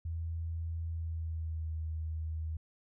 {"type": "tone with pitch glide", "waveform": "sine", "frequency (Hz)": [82.41, 79.56], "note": ["E2", "D#2"], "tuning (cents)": [0, 39], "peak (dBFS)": -34, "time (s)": [0.05, 2.57], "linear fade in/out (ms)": 5, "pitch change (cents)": -61, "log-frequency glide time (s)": [0.91, 1.71], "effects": []}